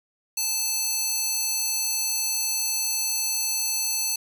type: tone with high-pass filter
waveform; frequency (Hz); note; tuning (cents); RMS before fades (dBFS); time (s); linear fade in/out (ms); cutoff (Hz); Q
square; 876; A5; -8; -26; 0.37-4.16; 5; 5700; 1.2
effects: none